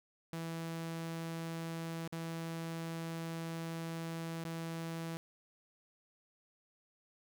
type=tone with dropouts; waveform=sawtooth; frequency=164.8 Hz; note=E3; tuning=in tune; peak=-35 dBFS; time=0.33-5.17 s; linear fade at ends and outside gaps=0 ms; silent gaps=2.076-2.125 / 4.44-4.45 s; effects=none